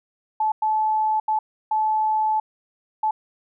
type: tone bursts at uneven times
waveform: sine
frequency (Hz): 866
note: A5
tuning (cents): -28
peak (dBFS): -18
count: 5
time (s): 0.4-0.52 / 0.62-1.2 / 1.28-1.39 / 1.71-2.4 / 3.03-3.11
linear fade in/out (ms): 5
effects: none